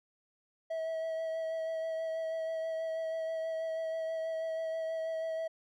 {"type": "tone with vibrato", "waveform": "triangle", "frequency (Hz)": 647, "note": "E5", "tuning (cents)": -32, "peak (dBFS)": -31, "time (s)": [0.7, 5.48], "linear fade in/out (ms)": 10, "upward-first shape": "sine", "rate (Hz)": 6.2, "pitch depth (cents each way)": 15, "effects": []}